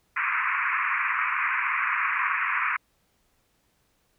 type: band-pass noise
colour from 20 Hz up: pink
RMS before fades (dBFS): -26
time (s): 0.16-2.77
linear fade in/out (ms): 10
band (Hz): 1000 to 2500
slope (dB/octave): 96
effects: pink hiss -69 dBFS RMS until 4.18 s